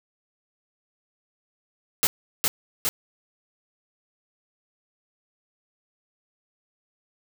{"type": "noise with echo", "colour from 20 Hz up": "white", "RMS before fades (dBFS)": -20, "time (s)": [2.03, 2.07], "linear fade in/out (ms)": 0, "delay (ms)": 410, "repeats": 2, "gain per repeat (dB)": -2, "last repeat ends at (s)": 2.89, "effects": []}